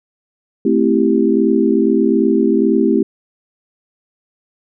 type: chord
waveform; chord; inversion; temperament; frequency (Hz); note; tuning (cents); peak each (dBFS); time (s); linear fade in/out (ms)
sine; A minor seventh; none; equal; 220 / 261.6 / 329.6 / 392; A3 / C4 / E4 / G4; 0 / 0 / 0 / 0; -16; 0.65-3.03; 5
effects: none